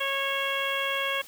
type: harmonic tone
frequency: 549 Hz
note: C#5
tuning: 17 cents flat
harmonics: 1 / 2 / 3 / 4 / 5 / 6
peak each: -33 / -33 / -33 / -33 / -33 / -33 dBFS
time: 0-1.22 s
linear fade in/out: 10 ms
effects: white hiss -48 dBFS RMS until 1.27 s